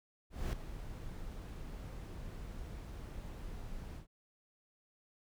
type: noise with ADSR envelope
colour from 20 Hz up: brown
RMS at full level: -33 dBFS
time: 0.3-4.07 s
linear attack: 230 ms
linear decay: 3 ms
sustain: -12 dB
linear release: 110 ms
effects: none